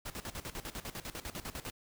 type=noise with tremolo; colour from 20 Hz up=pink; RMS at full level=-41 dBFS; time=0.05-1.71 s; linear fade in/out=10 ms; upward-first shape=square; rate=10 Hz; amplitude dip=80%; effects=none